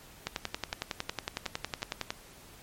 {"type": "two click trains", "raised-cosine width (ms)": 0.2, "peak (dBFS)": [-21, -14], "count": [4, 21], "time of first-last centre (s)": [[0.73, 1.821], [0.27, 2.105]], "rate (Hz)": [2.75, 10.9], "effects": ["pink hiss -53 dBFS RMS until 2.62 s", "MP3 64 kbps"]}